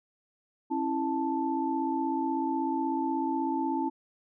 sine tone cluster, 271.4 / 327.7 / 879 Hz, C#4 / E4 / A5, -36 / -10 / -2 cents, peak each -31 dBFS, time 0.7-3.9 s, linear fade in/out 20 ms, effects none

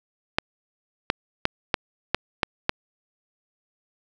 clicks, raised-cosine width 0.3 ms, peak -3 dBFS, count 7, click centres 0.385 / 1.101 / 1.454 / 1.742 / 2.146 / 2.432 / 2.694 s, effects none

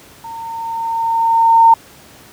sine tone with level ramp, 913 Hz, A#5, 36 cents flat, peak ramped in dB -27 to -3 dBFS, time 0.24-1.74 s, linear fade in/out 5 ms, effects pink hiss -42 dBFS RMS until 2.32 s + high-pass 80 Hz 12 dB/octave

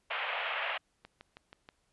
white band-pass noise, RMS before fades -35 dBFS, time 0.1-0.78 s, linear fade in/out 10 ms, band 530 to 3000 Hz, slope 48 dB/octave
click train, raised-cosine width 0.3 ms, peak -32 dBFS, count 5, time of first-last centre 1.05-1.689 s, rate 6.26 Hz
effects pink hiss -75 dBFS RMS until 1.92 s + resampled to 24000 Hz

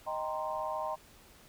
sine chord, C minor seventh, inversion first, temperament equal, 622.3 / 784 / 932.3 / 1046.5 Hz, Eb5 / G5 / Bb5 / C6, 0 / 0 / 0 / 0 cents, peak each -37 / -40 / -38 / -39 dBFS, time 0.06-0.96 s, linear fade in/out 20 ms, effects pink hiss -58 dBFS RMS until 1.48 s

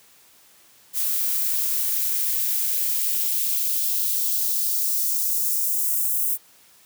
violet noise with high-pass filter sweep, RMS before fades -23 dBFS, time 0.93-6.38 s, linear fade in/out 50 ms, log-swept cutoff 810 to 9400 Hz, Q 1.2, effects white hiss -54 dBFS RMS until 6.85 s + high-pass 80 Hz 12 dB/octave

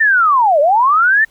sine linear two-way sweep, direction down then up, 1824 to 554.4 to 1824 Hz, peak -8 dBFS, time 0-1.25 s, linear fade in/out 10 ms, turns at 0.6 s, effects pink hiss -53 dBFS RMS until 1.3 s

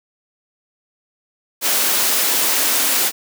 white high-pass noise, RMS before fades -17 dBFS, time 1.61-3.12 s, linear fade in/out 50 ms, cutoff 210 Hz, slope 48 dB/octave, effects none

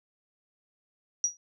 sine tone with exponential decay, 5770 Hz, F#8, 44 cents flat, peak -19 dBFS, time 1.24-1.37 s, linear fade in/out 1 ms, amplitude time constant 27 ms, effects none

